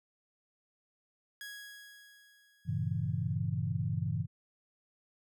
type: tone with exponential decay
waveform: sawtooth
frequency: 1661.2 Hz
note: G#6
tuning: in tune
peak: -38 dBFS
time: 1.41-3.35 s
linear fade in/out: 1 ms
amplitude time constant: 420 ms
type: chord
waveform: sine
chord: G diminished seventh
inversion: none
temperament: equal with one note detuned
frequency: 98 / 116.07 / 138.59 / 164.81 Hz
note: G2 / Bb2 / Db3 / Fb3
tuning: 0 / -7 / 0 / 0 cents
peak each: -36 dBFS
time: 2.65-4.27 s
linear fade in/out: 50 ms
effects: none